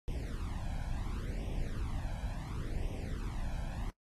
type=noise with flanger; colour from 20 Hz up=brown; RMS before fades=-37 dBFS; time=0.08-3.9 s; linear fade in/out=0 ms; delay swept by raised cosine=0.34 to 1.28 ms; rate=0.71 Hz; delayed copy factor=+0.85; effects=noise-tail reverb RT60 0.1 s tail -22 dB re dry + AAC 32 kbps